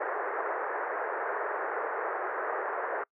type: band-pass noise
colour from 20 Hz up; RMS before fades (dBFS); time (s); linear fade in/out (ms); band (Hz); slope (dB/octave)
pink; -33; 0-3.04; 10; 400 to 1800; 48
effects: noise-tail reverb RT60 0.1 s tail -26 dB re dry